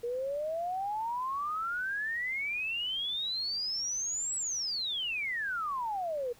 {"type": "exponential two-way sweep", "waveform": "sine", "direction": "up then down", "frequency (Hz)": [467.2, 7902, 467.2], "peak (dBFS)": -31, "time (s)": [0.03, 6.33], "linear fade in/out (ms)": 10, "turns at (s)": 4.36, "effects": ["pink hiss -59 dBFS RMS until 6.39 s"]}